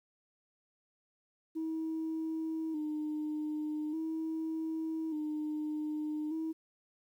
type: tone with vibrato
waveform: sine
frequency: 312.2 Hz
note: D#4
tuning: 6 cents sharp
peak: -32 dBFS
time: 1.55-6.53 s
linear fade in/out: 20 ms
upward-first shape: square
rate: 0.42 Hz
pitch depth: 45 cents each way
effects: tanh soft clip ceiling -30 dBFS + 11-bit